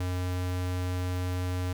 square tone, 90.6 Hz, F#2, 36 cents flat, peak -29 dBFS, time 0-1.73 s, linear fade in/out 5 ms, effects none

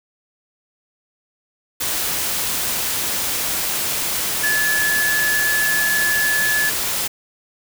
sine tone in noise, 1717 Hz, A6, 43 cents flat, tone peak -17 dBFS, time 4.43-6.7 s, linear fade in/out 10 ms, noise white, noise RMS -22 dBFS, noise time 1.8-7.08 s, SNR +2 dB, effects none

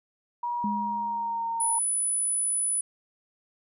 sine tone with pitch glide, 958 to 919 Hz, A#5 to A#5, +47 to -25 cents, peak -27 dBFS, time 0.43-1.79 s, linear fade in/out 5 ms, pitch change -72 cents, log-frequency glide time 0.65-1.48 s
sine tone with exponential decay, 207.7 Hz, G#3, in tune, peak -26 dBFS, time 0.64-1.7 s, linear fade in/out 2 ms, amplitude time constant 230 ms
sine tone, 9956 Hz, D#9, in tune, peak -24 dBFS, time 1.6-2.81 s, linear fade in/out 5 ms
effects none

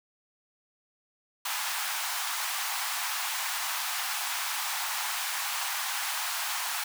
pink high-pass noise, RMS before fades -32 dBFS, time 1.45-6.84 s, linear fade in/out 5 ms, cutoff 780 Hz, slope 48 dB/octave, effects none

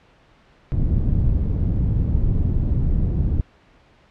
pink low-pass noise, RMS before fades -19 dBFS, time 0.72-3.41 s, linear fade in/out 0 ms, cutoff 150 Hz, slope 12 dB/octave, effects pink hiss -54 dBFS RMS until 4.1 s + low-pass 3000 Hz 12 dB/octave

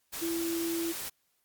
sine tone in noise, 334.3 Hz, E4, 24 cents sharp, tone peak -30 dBFS, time 0.21-0.93 s, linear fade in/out 20 ms, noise white, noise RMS -38 dBFS, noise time 0.12-1.1 s, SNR +5 dB, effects white hiss -74 dBFS RMS until 1.44 s + Opus 48 kbps

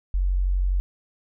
sine tone, 46.08 Hz, F#1, 6 cents flat, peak -19 dBFS, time 0.14-0.8 s, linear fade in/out 0 ms, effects none

